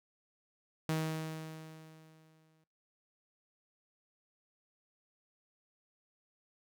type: tone with exponential decay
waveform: sawtooth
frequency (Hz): 158.5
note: D#3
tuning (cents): +32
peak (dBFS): -26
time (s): 0.89-2.64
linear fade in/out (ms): 0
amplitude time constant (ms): 380
effects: noise-tail reverb RT60 0.6 s tail -24 dB re dry